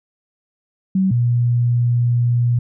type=tone pair in turn; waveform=sine; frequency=190 / 120.42 Hz; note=F#3 / B2; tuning=+46 / -43 cents; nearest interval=minor sixth; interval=789 cents; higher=first; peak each=-13 dBFS; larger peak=neither; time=0.95-1.11 / 1.11-2.59 s; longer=second; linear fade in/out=5 ms; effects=none